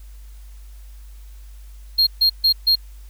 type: tone bursts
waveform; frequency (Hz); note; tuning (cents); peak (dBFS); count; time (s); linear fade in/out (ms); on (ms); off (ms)
triangle; 4234; C8; +20; -11; 4; 1.98-2.756; 10; 89; 140
effects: added 50 Hz sine -37 dBFS peak until 3.09 s + white hiss -55 dBFS RMS until 3.09 s